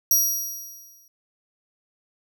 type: tone with exponential decay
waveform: 20% pulse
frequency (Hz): 5740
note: F8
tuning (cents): +47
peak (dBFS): -9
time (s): 0.11-1.08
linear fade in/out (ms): 2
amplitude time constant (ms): 210
effects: none